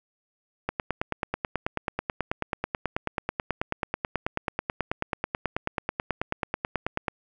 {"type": "click train", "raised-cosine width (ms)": 0.5, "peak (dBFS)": -11, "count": 60, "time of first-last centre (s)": [0.69, 7.082], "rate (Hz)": 9.23, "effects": []}